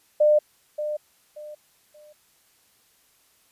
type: tone with echo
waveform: sine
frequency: 601 Hz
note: D5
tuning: 40 cents sharp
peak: -14 dBFS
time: 0.2-0.39 s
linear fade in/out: 10 ms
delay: 580 ms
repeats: 3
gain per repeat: -11 dB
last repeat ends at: 2.13 s
effects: white hiss -62 dBFS RMS until 3.51 s + resampled to 32000 Hz